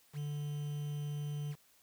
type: tone with quantisation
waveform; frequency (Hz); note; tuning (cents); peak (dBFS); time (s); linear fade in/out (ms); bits
triangle; 146.83; D3; 0; -34; 0.13-1.56; 50; 9
effects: white hiss -67 dBFS RMS until 1.82 s